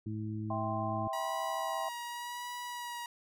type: harmonic tone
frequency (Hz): 107.9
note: A2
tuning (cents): -33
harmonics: 1 / 2 / 3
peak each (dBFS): -37 / -40 / -42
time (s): 0.06-1.08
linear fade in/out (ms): 5
type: chord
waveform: sine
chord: C major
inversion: first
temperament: just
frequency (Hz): 654.1 / 784.9 / 1046.5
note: E5 / G5 / C6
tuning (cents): -14 / +2 / 0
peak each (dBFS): -38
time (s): 0.5-1.89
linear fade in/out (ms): 5
type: tone with vibrato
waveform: sawtooth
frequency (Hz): 964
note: B5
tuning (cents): -42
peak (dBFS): -35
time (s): 1.13-3.06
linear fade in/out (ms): 2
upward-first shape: sine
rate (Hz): 0.88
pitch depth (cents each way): 20
effects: none